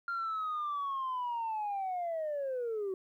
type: linear sweep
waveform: sine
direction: down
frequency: 1396.9 to 370 Hz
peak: -31 dBFS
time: 0.08-2.94 s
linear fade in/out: 2 ms
effects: tanh soft clip ceiling -30 dBFS + 12-bit